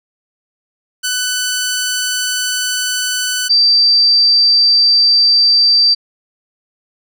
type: tone pair in turn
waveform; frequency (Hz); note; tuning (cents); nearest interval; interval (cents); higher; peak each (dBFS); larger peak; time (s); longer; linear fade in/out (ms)
10% pulse / sine; 1496 / 4672; F#6 / D8; +19 / -10; octave + minor sixth; 1971; second; -7; neither; 1.03-3.49 / 3.49-5.95; neither; 20
effects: none